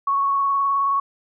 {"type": "tone with vibrato", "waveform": "sine", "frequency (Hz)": 1108.7, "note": "C#6", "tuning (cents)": 0, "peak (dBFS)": -17, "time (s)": [0.07, 1], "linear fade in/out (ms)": 5, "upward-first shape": "triangle", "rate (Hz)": 19, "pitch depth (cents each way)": 22, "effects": []}